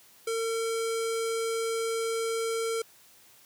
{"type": "tone with low-pass filter", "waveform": "square", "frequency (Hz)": 454, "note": "A#4", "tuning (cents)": -46, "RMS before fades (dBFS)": -30, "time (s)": [0.27, 2.82], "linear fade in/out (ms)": 5, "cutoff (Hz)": 9300, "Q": 2.2, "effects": ["white hiss -57 dBFS RMS until 3.45 s", "high-pass 60 Hz 12 dB/octave"]}